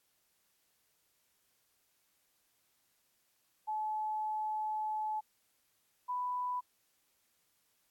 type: tone pair in turn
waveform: sine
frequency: 860 / 991.9 Hz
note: A5 / B5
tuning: -40 / +7 cents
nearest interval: major second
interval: 247 cents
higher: second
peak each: -33 / -33 dBFS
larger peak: neither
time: 3.67-5.21 / 6.08-6.61 s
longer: first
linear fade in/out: 20 ms
effects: white hiss -75 dBFS RMS until 7.9 s + AAC 64 kbps